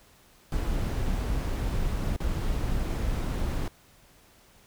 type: noise with dropouts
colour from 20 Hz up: brown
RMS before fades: -28 dBFS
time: 0.52-3.68 s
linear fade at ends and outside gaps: 1 ms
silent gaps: 2.163-2.203 s
effects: pink hiss -58 dBFS RMS until 4.66 s